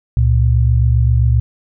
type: tone pair together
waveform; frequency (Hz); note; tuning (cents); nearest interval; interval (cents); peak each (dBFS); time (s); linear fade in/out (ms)
sine; 68.96 / 116.54; C#2 / A#2; -8 / 0; major sixth; 908; -12; 0.17-1.4; 0
effects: none